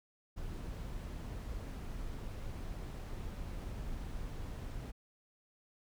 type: noise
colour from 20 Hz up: brown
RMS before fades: -42 dBFS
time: 0.36-4.92 s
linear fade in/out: 20 ms
effects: none